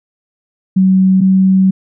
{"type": "tone pair in turn", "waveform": "sine", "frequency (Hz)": [188.7, 189.68], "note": ["F#3", "F#3"], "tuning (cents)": [34, 43], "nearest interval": "unison", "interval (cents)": 9, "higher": "second", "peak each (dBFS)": -6, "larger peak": "neither", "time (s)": [[0.76, 1.21], [1.21, 1.71]], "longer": "second", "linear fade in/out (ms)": 10, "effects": []}